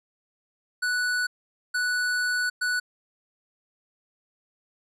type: tone bursts at uneven times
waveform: square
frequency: 1480 Hz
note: F#6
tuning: in tune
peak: -24 dBFS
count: 3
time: 0.82-1.27 / 1.74-2.5 / 2.61-2.8 s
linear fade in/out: 10 ms
effects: low-pass 10000 Hz 12 dB/octave